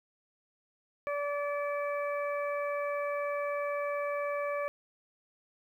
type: harmonic tone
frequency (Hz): 577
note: D5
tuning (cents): -31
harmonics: 1 / 2 / 3 / 4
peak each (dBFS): -32 / -37 / -43 / -42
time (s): 1.07-4.68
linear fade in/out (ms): 0
effects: 11-bit